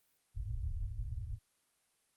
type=low-pass noise; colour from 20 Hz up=pink; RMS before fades=-39 dBFS; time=0.34-1.39 s; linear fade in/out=50 ms; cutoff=120 Hz; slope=96 dB/octave; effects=white hiss -75 dBFS RMS until 2.16 s + Opus 32 kbps